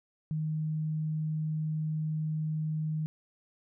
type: tone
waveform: sine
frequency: 155.56 Hz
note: D#3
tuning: in tune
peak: -29 dBFS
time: 0.31-3.06 s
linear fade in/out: 0 ms
effects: none